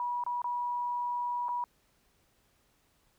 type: tone with dropouts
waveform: sine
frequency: 970 Hz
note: B5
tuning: 31 cents flat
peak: -30 dBFS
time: 0-1.64 s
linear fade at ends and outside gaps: 1 ms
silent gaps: 0.238-0.264 / 0.418-0.443 / 1.484-1.49 s
effects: pink hiss -70 dBFS RMS until 3.18 s